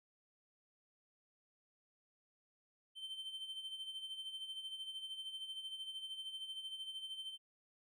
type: tone with tremolo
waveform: triangle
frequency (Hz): 3100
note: G7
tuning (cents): -20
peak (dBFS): -40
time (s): 2.95-7.38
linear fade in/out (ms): 50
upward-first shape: sine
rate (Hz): 13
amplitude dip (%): 60
effects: none

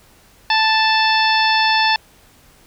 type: harmonic tone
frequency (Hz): 880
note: A5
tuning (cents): 0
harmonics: 1 / 2 / 3 / 4 / 5 / 6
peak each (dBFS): -16 / -19 / -21 / -22 / -23 / -24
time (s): 0.5-1.96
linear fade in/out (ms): 2
effects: pink hiss -50 dBFS RMS until 2.66 s

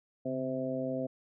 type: harmonic tone with a mistuned harmonic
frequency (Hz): 130.3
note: C3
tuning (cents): -7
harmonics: 1 / 2 / 3 / 4 / 5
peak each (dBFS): -42 / -35 / -43 / -36 / -38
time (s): 0.25-1.07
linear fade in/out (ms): 10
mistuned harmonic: 1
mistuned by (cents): +85
effects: none

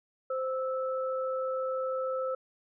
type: tone pair together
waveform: sine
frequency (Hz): 521 / 1312.8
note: C5 / E6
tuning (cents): -7 / -8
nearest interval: octave + major third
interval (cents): 1599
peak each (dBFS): -30 / -36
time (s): 0.3-2.35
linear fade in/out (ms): 5
effects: none

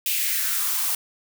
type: noise with high-pass filter sweep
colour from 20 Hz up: blue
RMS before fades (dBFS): -24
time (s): 0.06-0.95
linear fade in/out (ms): 2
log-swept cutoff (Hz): 2700 to 780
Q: 2.8
effects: none

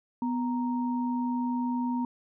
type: tone pair together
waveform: sine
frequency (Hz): 247.5 / 932.3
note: B3 / A#5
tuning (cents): +4 / 0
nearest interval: octave + major seventh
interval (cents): 2296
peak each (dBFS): -27 / -34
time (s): 0.22-2.05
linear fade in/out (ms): 2
effects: none

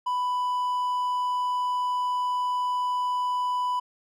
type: tone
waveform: triangle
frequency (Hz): 993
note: B5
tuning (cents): +9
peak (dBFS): -22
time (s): 0.06-3.8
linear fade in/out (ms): 10
effects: none

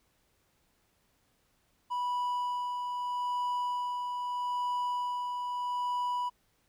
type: tone with tremolo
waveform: triangle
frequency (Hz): 983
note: B5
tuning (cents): -8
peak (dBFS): -27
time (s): 1.9-6.3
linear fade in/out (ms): 20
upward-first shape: sine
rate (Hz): 0.79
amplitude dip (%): 35
effects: pink hiss -72 dBFS RMS until 6.68 s

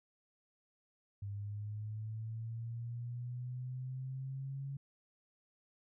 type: linear sweep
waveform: sine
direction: up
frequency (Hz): 100 to 138.7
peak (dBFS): -39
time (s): 1.22-4.77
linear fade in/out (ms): 5
effects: none

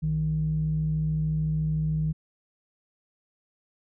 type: tone pair together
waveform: sine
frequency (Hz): 61.73 / 155.56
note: B1 / D#3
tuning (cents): 0 / 0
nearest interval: octave + major third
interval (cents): 1600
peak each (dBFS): -32 / -23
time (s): 0.02-2.13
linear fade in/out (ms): 20
effects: tanh soft clip ceiling -17 dBFS

